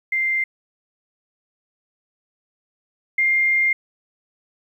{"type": "tone pair in turn", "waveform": "sine", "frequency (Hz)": [2093, 2111], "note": ["C7", "C7"], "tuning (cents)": [0, 15], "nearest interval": "unison", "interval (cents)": 15, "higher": "second", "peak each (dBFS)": [-18, -15], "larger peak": "second", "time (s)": [[0.12, 0.44], [3.18, 3.73]], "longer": "second", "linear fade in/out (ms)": 5, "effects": ["9-bit"]}